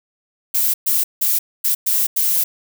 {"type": "noise bursts at uneven times", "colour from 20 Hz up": "violet", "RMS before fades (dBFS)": -17, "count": 6, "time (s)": [[0.54, 0.74], [0.86, 1.04], [1.21, 1.39], [1.64, 1.75], [1.86, 2.07], [2.16, 2.44]], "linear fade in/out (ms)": 10, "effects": []}